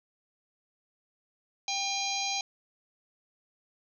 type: harmonic tone with a mistuned harmonic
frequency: 805 Hz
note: G5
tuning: 46 cents sharp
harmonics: 1 / 3 / 4 / 5 / 6 / 7 / 8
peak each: -35 / -36 / -40 / -35 / -39 / -40 / -37 dBFS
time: 1.68-2.41 s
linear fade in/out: 2 ms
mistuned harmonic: 1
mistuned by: -35 cents
effects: none